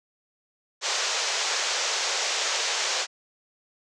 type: band-pass noise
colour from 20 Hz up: white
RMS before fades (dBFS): -27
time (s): 0.81-3.07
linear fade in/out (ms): 50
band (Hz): 410 to 7000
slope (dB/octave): 48
effects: none